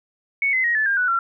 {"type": "tone with pitch steps", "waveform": "sine", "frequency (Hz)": [2217, 2045, 1885.9, 1739.4, 1604.3, 1479.7, 1364.7], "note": ["C#7", "C7", "A#6", "A6", "G6", "F#6", "F6"], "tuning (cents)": [0, -40, 20, -20, 40, 0, -40], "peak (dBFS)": -17, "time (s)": [0.42, 1.19], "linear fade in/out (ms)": 2, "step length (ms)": 110, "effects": []}